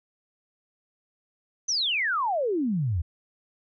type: exponential sweep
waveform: sine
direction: down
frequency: 6260 to 76 Hz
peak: -23 dBFS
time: 1.68-3.02 s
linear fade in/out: 10 ms
effects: none